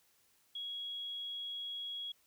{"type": "tone", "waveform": "sine", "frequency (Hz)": 3320, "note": "G#7", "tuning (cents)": -1, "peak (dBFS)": -39, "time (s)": [0.55, 2.12], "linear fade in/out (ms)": 5, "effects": ["white hiss -71 dBFS RMS until 2.26 s"]}